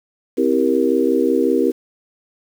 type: chord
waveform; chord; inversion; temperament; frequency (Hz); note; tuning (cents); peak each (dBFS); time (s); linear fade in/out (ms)
sine; C dominant seventh; none; just; 261.6 / 327 / 392.4 / 470.9; C4 / E4 / G4 / Bb4; 0 / -14 / +2 / +18; -19; 0.37-1.72; 20
effects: 7-bit